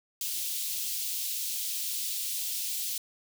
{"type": "high-pass noise", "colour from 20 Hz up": "white", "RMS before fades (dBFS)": -33, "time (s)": [0.21, 2.98], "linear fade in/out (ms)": 2, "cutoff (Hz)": 3000, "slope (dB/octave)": 24, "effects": []}